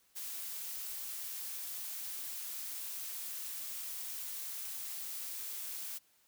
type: noise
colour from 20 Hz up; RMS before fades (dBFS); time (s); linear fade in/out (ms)
blue; -42; 0.15-5.99; 20
effects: white hiss -70 dBFS RMS until 6.27 s